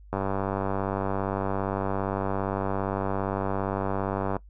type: click train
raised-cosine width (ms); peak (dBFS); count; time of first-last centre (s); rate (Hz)
1; -14; 414; 0.13-4.366; 97.5
effects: noise-tail reverb RT60 0.1 s tail -20 dB re dry + added 50 Hz sine -46 dBFS peak until 4.49 s